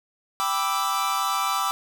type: chord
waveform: 45% pulse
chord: E minor seventh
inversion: first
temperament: equal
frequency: 784 / 987.8 / 1174.7 / 1318.5 Hz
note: G5 / B5 / D6 / E6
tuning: 0 / 0 / 0 / 0 cents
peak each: -30 / -30 / -26 / -28 dBFS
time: 0.4-1.71 s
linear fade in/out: 0 ms
effects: none